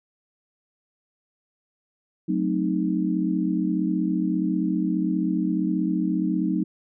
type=chord; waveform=sine; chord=F# diminished seventh; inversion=none; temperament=equal; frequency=185 / 220 / 261.6 / 311.1 Hz; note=F#3 / A3 / C4 / Eb4; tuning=0 / 0 / 0 / 0 cents; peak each=-25 / -29 / -29 / -25 dBFS; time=2.28-6.64 s; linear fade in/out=10 ms; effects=none